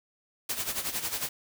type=noise with tremolo; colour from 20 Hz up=white; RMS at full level=-30 dBFS; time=0.49-1.29 s; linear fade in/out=5 ms; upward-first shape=sine; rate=11 Hz; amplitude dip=70%; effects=none